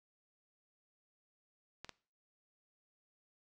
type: clicks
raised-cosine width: 0.2 ms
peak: -28 dBFS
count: 2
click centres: 1.846 / 1.893 s
effects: noise-tail reverb RT60 0.4 s tail -20 dB re dry